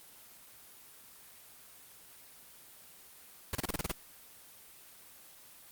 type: noise bursts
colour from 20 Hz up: pink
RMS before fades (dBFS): -33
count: 8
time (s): 3.53-3.915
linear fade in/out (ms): 2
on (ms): 21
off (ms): 31
effects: white hiss -55 dBFS RMS until 5.71 s + Opus 24 kbps